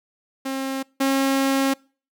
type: tone pair in turn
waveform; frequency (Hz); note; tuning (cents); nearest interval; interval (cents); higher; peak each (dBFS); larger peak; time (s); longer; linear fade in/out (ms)
sawtooth; 267.8 / 270.8; C4 / C#4; +40 / -40; unison; 20; second; -21 / -14; second; 0.45-0.83 / 1-1.74; second; 10
effects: noise-tail reverb RT60 0.4 s tail -26 dB re dry